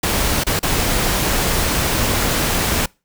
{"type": "noise with dropouts", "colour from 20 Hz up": "pink", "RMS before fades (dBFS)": -18, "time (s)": [0.03, 2.86], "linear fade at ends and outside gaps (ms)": 5, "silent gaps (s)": [[0.437, 0.466], [0.593, 0.629]], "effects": ["noise-tail reverb RT60 0.3 s tail -26 dB re dry"]}